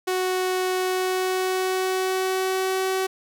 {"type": "tone with pitch glide", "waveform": "sawtooth", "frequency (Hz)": [370, 378.6], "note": ["F#4", "F#4"], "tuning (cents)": [0, 40], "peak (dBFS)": -18, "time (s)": [0.07, 3.07], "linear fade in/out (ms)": 10, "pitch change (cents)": 40, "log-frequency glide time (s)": [0.76, 2.87], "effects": []}